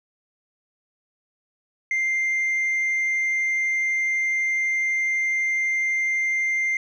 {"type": "tone", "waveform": "sine", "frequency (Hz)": 2096, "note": "C7", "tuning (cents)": 2, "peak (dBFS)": -18, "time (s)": [1.91, 6.77], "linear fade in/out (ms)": 2, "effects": ["tanh soft clip ceiling -19 dBFS"]}